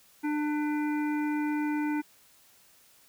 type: harmonic tone with a mistuned harmonic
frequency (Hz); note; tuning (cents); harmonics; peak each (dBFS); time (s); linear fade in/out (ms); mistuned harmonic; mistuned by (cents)
298.7; D4; +29; 1 / 3 / 5 / 7 / 8; -27 / -37 / -41 / -44 / -45; 0.23-2.02; 20; 7; -67
effects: white hiss -60 dBFS RMS until 3.08 s